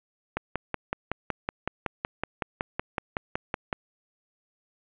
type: click train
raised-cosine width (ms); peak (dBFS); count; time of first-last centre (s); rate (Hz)
0.5; -12; 19; 0.37-3.728; 5.36
effects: resampled to 8000 Hz + 9-bit